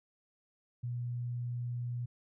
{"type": "tone", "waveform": "sine", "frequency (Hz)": 121.3, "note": "B2", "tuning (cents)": -31, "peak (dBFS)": -34, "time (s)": [0.83, 2.06], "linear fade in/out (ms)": 10, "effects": []}